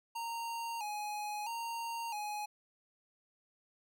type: tone with vibrato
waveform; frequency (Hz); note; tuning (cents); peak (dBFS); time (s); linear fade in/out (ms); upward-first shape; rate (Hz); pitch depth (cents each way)
square; 880; A5; 0; -38; 0.15-2.46; 10; square; 0.76; 87
effects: none

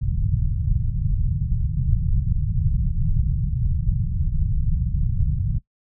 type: low-pass noise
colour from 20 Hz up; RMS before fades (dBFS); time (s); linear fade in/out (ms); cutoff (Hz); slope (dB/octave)
pink; -21; 0.01-5.59; 10; 160; 48
effects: noise-tail reverb RT60 0.1 s tail -19 dB re dry

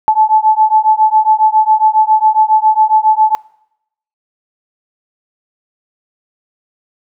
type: beating tone pair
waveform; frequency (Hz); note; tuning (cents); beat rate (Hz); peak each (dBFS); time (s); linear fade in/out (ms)
sine; 864 / 871.3; A5 / A5; -32 / -17; 7.3; -10; 0.08-3.35; 0
effects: noise-tail reverb RT60 0.8 s tail -25 dB re dry

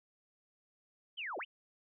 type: linear two-way sweep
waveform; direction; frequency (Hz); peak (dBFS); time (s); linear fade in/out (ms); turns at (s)
sine; down then up; 3208 to 311.1 to 3208; -38; 1.17-1.45; 20; 1.38
effects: none

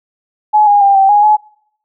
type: tone with pitch steps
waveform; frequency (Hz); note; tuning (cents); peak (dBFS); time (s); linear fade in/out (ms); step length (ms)
sine; 848 / 819 / 796 / 777 / 827 / 849; G#5 / G#5 / G5 / G5 / G#5 / G#5; +36 / -24 / +26 / -16 / -8 / +38; -5; 0.53-1.37; 20; 140
effects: noise-tail reverb RT60 0.7 s tail -26 dB re dry

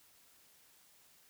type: silence
effects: white hiss -65 dBFS RMS until 1.29 s

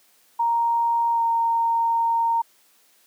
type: tone with pitch glide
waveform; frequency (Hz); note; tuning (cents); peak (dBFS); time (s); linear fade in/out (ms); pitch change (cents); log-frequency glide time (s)
sine; 932.3 to 922.7; A#5 to A#5; 0 to -18; -18; 0.39-2.42; 10; -18; 1.12-1.22
effects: white hiss -59 dBFS RMS until 3.06 s + high-pass 200 Hz 12 dB/octave

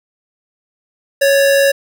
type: tone pair together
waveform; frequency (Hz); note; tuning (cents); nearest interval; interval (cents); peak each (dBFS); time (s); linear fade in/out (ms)
square; 554.4 / 1746.4; C#5 / A6; 0 / -13; octave + minor sixth; 1987; -10 / -20; 1.21-1.72; 10
effects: none

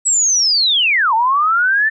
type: linear two-way sweep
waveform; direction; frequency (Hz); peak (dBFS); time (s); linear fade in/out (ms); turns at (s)
sine; down then up; 7900 to 865 to 1794; -11; 0.05-1.9; 20; 1.14
effects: none

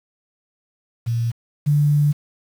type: tone pair in turn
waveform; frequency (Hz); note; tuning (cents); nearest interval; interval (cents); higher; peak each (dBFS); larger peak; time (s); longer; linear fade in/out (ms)
sine; 116.54 / 146.76; A#2 / D3; 0 / -1; major third; 399; second; -18 / -13; second; 1.06-1.32 / 1.66-2.13; second; 20
effects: 7-bit

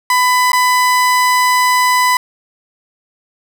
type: tone with dropouts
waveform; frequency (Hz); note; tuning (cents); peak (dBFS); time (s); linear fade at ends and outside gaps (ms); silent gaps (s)
30% pulse; 1000; B5; +21; -7; 0.1-2.17; 2; 0.519-0.531
effects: none

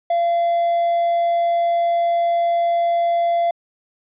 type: tone with hard clipping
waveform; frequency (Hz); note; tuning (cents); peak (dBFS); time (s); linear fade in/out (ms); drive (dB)
triangle; 685; F5; -34; -16; 0.1-3.51; 5; 5
effects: resampled to 8000 Hz

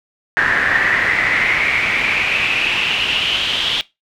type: noise with band-pass filter sweep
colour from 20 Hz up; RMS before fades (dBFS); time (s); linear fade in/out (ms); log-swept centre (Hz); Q
brown; -17; 0.37-3.81; 0; 1700 to 3300; 7
effects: noise-tail reverb RT60 0.2 s tail -19 dB re dry

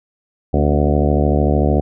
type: harmonic tone with a mistuned harmonic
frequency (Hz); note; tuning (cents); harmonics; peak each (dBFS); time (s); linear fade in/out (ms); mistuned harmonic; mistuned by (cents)
73.42; D2; 0; 1 / 2 / 3 / 4 / 5 / 6 / 7 / 8 / 9 / 10; -16 / -19 / -21 / -22 / -23 / -24 / -24 / -25 / -26 / -26; 0.53-1.81; 10; 4; -42
effects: none

